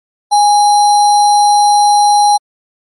sine tone with sample-and-hold, 826 Hz, G#5, 10 cents flat, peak -5 dBFS, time 0.31-2.38 s, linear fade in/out 20 ms, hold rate 4900 Hz, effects MP3 48 kbps

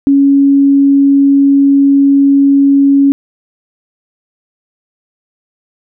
sine tone, 278.1 Hz, C#4, 6 cents sharp, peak -4 dBFS, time 0.07-3.12 s, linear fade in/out 0 ms, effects none

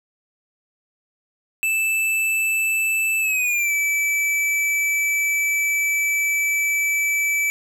square tone with pitch glide, 2637 to 2309 Hz, E7 to D7, 0 to -30 cents, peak -19 dBFS, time 1.63-7.5 s, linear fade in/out 0 ms, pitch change -230 cents, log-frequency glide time 3.2-3.72 s, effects 10-bit

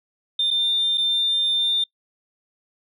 sine tone with dropouts, 3599 Hz, A7, 38 cents sharp, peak -17 dBFS, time 0.39-1.84 s, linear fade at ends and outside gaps 5 ms, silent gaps 0.506-0.51 / 0.975-0.979 s, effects noise-tail reverb RT60 0.1 s tail -22 dB re dry + tanh soft clip ceiling -14 dBFS

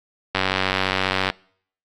click train, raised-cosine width 0.3 ms, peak -3 dBFS, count 91, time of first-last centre 0.35-1.3 s, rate 94.7 Hz, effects noise-tail reverb RT60 0.6 s tail -25 dB re dry + AAC 64 kbps

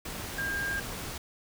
sine tone in noise, 1606 Hz, G6, 41 cents sharp, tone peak -30 dBFS, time 0.38-0.8 s, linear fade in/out 5 ms, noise pink, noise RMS -38 dBFS, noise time 0.05-1.18 s, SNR +5 dB, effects none

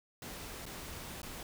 pink noise with dropouts, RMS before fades -45 dBFS, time 0.22-1.43 s, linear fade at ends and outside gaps 2 ms, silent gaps 0.656-0.663 / 1.218-1.23 s, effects none

